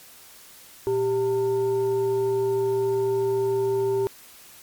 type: tone with frequency modulation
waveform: sine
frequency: 392.4 Hz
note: G4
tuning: 2 cents sharp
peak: -20 dBFS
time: 0.87-4.07 s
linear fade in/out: 0 ms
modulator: 511 Hz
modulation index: 0.41
effects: white hiss -48 dBFS RMS until 4.62 s + MP3 96 kbps

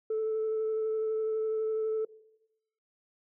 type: tone with vibrato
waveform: sine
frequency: 438.2 Hz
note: A4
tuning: 7 cents flat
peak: -26 dBFS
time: 0.1-2.05 s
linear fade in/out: 5 ms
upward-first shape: sine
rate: 12 Hz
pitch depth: 12 cents each way
effects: noise-tail reverb RT60 0.9 s tail -20 dB re dry + tanh soft clip ceiling -25 dBFS

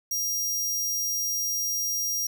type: tone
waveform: sawtooth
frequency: 5700 Hz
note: F8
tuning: 34 cents sharp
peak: -23 dBFS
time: 0.11-2.27 s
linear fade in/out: 5 ms
effects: 10-bit

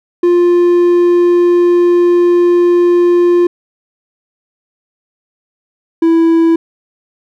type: tone pair in turn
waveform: triangle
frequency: 350.4 / 330.2 Hz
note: F4 / E4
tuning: +6 / +3 cents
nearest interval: minor second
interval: 103 cents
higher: first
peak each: -4 dBFS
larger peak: neither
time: 0.23-3.47 / 6.02-6.56 s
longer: first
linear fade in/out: 5 ms
effects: none

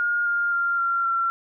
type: tone with pitch steps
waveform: sine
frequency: 1422 / 1406.5 / 1391.1 / 1375.9 / 1360.9 Hz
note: F6 / F6 / F6 / F6 / F6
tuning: +31 / +12 / -7 / -26 / -45 cents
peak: -20 dBFS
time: 0-1.3 s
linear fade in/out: 0 ms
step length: 260 ms
effects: none

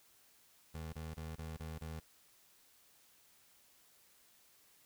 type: tone bursts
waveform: 25% pulse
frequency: 79.8 Hz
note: D#2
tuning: 44 cents sharp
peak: -39 dBFS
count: 6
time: 0.74-2 s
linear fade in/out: 10 ms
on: 190 ms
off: 24 ms
effects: white hiss -67 dBFS RMS until 4.85 s

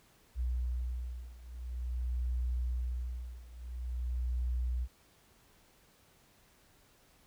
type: beating tone pair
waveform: sine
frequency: 61.1 / 61.58 Hz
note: B1 / B1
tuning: -18 / -4 cents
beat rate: 0.48 Hz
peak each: -35 / -37 dBFS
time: 0.35-4.88 s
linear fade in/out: 50 ms
effects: pink hiss -65 dBFS RMS until 7.26 s

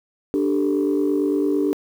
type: chord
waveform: sine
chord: D suspended fourth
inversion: none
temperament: just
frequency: 293.7 / 391.6 / 440.5 Hz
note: D4 / G4 / A4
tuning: 0 / -2 / +2 cents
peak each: -19 / -21 / -25 dBFS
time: 0.34-1.73 s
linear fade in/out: 0 ms
effects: tanh soft clip ceiling -11 dBFS + 8-bit

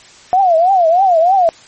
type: tone with vibrato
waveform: sine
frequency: 710 Hz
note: F5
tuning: 28 cents sharp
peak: -7 dBFS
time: 0.33-1.49 s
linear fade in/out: 0 ms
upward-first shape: triangle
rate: 3.2 Hz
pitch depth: 210 cents each way
effects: white hiss -41 dBFS RMS until 1.67 s + MP3 32 kbps

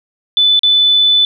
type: tone with dropouts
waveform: sine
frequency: 3498 Hz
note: A7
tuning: 11 cents flat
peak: -7 dBFS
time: 0.37-1.25 s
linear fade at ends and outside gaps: 1 ms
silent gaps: 0.593-0.633 s
effects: none

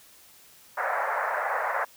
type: band-pass noise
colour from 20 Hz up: pink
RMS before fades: -28 dBFS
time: 0.77-1.85 s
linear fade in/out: 10 ms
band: 550 to 1900 Hz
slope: 48 dB/octave
effects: white hiss -54 dBFS RMS until 1.96 s

